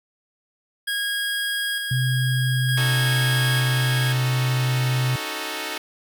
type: tone with tremolo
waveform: 25% pulse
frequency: 1640 Hz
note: G#6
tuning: 22 cents flat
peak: -19 dBFS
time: 0.87-4.13 s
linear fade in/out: 10 ms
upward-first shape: square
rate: 0.55 Hz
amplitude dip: 30%
type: tone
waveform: sine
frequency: 127.7 Hz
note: C3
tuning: 42 cents flat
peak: -19 dBFS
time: 1.91-5.16 s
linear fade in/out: 5 ms
type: chord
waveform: 5% pulse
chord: D# half-diminished seventh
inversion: third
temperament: equal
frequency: 277.2 / 311.1 / 370 / 440 Hz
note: C#4 / D#4 / F#4 / A4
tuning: 0 / 0 / 0 / 0 cents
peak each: -26 / -20 / -23 / -20 dBFS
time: 2.77-5.78 s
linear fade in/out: 5 ms
effects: none